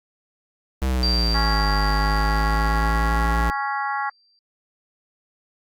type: exponential two-way sweep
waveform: square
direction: down then up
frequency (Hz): 66.4 to 50.4 to 57.5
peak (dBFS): -20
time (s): 0.82-3.5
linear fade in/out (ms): 0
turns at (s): 1.71
type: tone with exponential decay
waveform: sine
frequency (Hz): 4699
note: D8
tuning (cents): 0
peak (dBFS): -20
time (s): 1.03-4.39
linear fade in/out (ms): 1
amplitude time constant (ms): 730
type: harmonic tone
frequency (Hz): 277.2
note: C#4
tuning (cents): 0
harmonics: 3 / 4 / 5 / 6 / 7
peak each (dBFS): -26 / -28 / -30 / -32 / -33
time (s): 1.34-4.1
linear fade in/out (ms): 10
effects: Opus 48 kbps